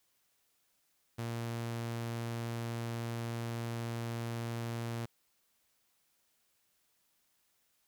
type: tone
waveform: sawtooth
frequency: 116.54 Hz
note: A#2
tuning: in tune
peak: -32 dBFS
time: 1.18-5.06 s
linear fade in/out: 10 ms
effects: white hiss -75 dBFS RMS until 7.87 s